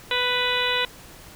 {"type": "harmonic tone with a mistuned harmonic", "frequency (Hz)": 495.2, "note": "B4", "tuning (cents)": 5, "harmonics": [1, 2, 3, 4, 5, 6, 7, 8], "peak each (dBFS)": [-29, -29, -29, -29, -29, -29, -29, -29], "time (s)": [0.11, 0.85], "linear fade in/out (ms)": 2, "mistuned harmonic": 8, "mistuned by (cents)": -20, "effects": ["pink hiss -45 dBFS RMS until 1.35 s"]}